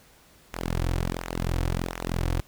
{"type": "tone with flanger", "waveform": "sawtooth", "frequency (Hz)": 43.16, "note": "F1", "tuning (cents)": -20, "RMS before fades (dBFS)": -28, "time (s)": [0.53, 2.41], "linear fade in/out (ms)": 10, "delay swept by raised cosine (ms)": [0.21, 5.01], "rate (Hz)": 1.4, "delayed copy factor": -0.8, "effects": ["pink hiss -56 dBFS RMS until 2.47 s"]}